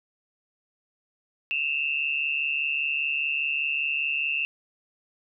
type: tone pair together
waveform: sine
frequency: 2609 / 2754 Hz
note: E7 / F7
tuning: -18 / -25 cents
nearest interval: minor second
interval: 93 cents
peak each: -27 dBFS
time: 1.51-4.45 s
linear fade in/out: 0 ms
effects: none